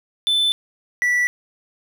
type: tone pair in turn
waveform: triangle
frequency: 3520 / 1959.1 Hz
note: A7 / B6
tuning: 0 / -14 cents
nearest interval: minor seventh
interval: 1014 cents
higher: first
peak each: -14 dBFS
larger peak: neither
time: 0.27-0.52 / 1.02-1.27 s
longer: neither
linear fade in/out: 0 ms
effects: none